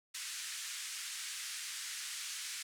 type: band-pass noise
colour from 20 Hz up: white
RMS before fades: -43 dBFS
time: 0.14-2.63 s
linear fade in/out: 10 ms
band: 1500 to 9100 Hz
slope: 24 dB/octave
effects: none